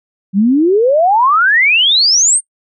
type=exponential sweep; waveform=sine; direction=up; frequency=185 to 9060 Hz; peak=-7 dBFS; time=0.33-2.41 s; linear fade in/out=50 ms; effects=noise-tail reverb RT60 0.1 s tail -24 dB re dry